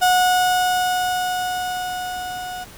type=tone with level ramp; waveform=35% pulse; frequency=730 Hz; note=F#5; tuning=24 cents flat; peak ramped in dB=-11 to -27 dBFS; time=0.01-2.65 s; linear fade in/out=20 ms; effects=pink hiss -42 dBFS RMS until 2.77 s